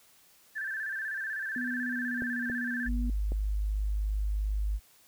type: tone with vibrato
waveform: sine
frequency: 1661.2 Hz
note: G#6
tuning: in tune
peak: -32 dBFS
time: 0.55-2.89 s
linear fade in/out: 20 ms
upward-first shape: square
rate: 16 Hz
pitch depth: 85 cents each way
type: tone with pitch glide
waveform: sine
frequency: 246.9 to 242.1 Hz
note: B3 to B3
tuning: 0 to -34 cents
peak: -33 dBFS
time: 1.56-3.1 s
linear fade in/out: 2 ms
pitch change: -34 cents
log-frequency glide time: 1.85-2.34 s
type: clicks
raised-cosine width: 2 ms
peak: -26 dBFS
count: 3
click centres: 2.221 / 2.499 / 3.32 s
type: tone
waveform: sine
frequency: 51.4 Hz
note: G#1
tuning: 17 cents flat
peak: -27 dBFS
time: 2.85-4.8 s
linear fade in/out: 50 ms
effects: white hiss -61 dBFS RMS until 5.07 s